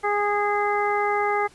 harmonic tone, 411.9 Hz, G#4, 14 cents flat, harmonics 1 / 2 / 3 / 4 / 5, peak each -25 / -24 / -27 / -33 / -29 dBFS, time 0.03-1.48 s, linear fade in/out 20 ms, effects pink hiss -53 dBFS RMS until 1.54 s + resampled to 24000 Hz

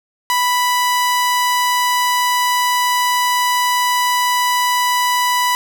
sawtooth tone, 987.8 Hz, B5, in tune, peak -10 dBFS, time 0.3-5.55 s, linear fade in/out 0 ms, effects none

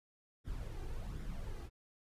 brown noise with flanger, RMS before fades -42 dBFS, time 0.44-1.7 s, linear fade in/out 50 ms, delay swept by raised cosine 0.55 to 2.55 ms, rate 1.3 Hz, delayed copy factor +0.55, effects resampled to 32000 Hz

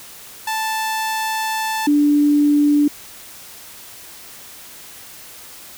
sawtooth / sine tone pair in turn, 880 / 292.6 Hz, A5 / D4, 0 / -6 cents, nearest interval octave + perfect fifth, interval 1906 cents, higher first, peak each -16 / -11 dBFS, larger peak second, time 0.47-1.87 / 1.87-2.88 s, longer first, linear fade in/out 5 ms, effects white hiss -39 dBFS RMS until 5.77 s

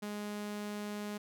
sawtooth tone, 207.7 Hz, G#3, in tune, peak -34 dBFS, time 0.02-1.18 s, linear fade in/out 10 ms, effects none

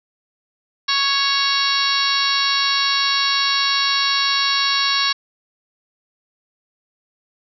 harmonic tone, 554.4 Hz, C#5, in tune, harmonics 2 / 3 / 4 / 5 / 6 / 7 / 8 / 9 / 10, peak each -23 / -25 / -27 / -27 / -28 / -22 / -22 / -32 / -25 dBFS, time 0.88-5.13 s, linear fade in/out 10 ms, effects none

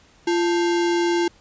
sine tone with sample-and-hold, 344.2 Hz, F4, 25 cents flat, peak -17 dBFS, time 0.27-1.28 s, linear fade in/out 5 ms, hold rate 1225 Hz, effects pink hiss -54 dBFS RMS until 1.4 s + resampled to 16000 Hz

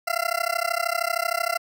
20% pulse tone with amplitude modulation, 683 Hz, F5, 39 cents flat, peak -14 dBFS, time 0.07-1.58 s, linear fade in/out 10 ms, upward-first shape sine, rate 33 Hz, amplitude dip 100%, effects none

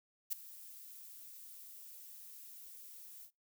violet noise with ADSR envelope, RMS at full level -34 dBFS, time 0.3-3.31 s, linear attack 25 ms, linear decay 8 ms, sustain -19 dB, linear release 74 ms, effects noise-tail reverb RT60 0.2 s tail -23 dB re dry

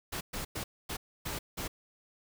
pink noise bursts at uneven times, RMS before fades -37 dBFS, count 6, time 0.12-0.21 / 0.33-0.45 / 0.55-0.64 / 0.89-0.97 / 1.25-1.39 / 1.57-1.68 s, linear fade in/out 10 ms, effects none

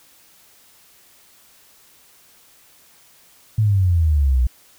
sine exponential sweep, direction down, 111.5 to 59.4 Hz, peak -13 dBFS, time 3.58-4.47 s, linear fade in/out 5 ms, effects white hiss -52 dBFS RMS until 4.78 s

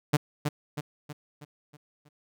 sawtooth tone with echo, 148.1 Hz, D3, 15 cents sharp, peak -15 dBFS, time 0.13-0.17 s, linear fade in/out 10 ms, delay 320 ms, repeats 6, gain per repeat -6 dB, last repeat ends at 2.09 s, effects none

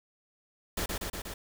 pink noise with echo, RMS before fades -32 dBFS, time 0.77-0.86 s, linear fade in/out 5 ms, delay 120 ms, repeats 4, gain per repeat -2 dB, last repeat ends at 1.34 s, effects none

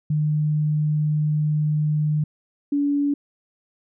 sine tone pair in turn, 151.5 / 286 Hz, D#3 / D4, -46 / -46 cents, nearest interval major seventh, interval 1100 cents, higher second, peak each -18 dBFS, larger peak neither, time 0.1-2.24 / 2.72-3.14 s, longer first, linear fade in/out 5 ms, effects none

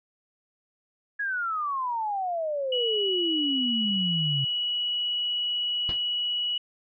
sine exponential sweep, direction down, 1689 to 132.9 Hz, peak -26 dBFS, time 1.19-4.45 s, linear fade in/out 10 ms
sine tone, 2929 Hz, F#7, 18 cents flat, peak -25 dBFS, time 2.72-6.58 s, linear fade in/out 5 ms
pink noise with exponential decay, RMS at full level -32 dBFS, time 5.89-6.01 s, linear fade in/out 1 ms, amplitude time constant 26 ms
effects resampled to 11025 Hz

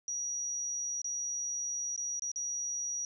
sine tone with dropouts, 5780 Hz, F#8, 41 cents flat, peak -33 dBFS, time 0.08-3.05 s, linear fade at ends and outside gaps 1 ms, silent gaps 1.017-1.044 / 1.962-1.977 / 2.195-2.221 / 2.316-2.359 s, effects none

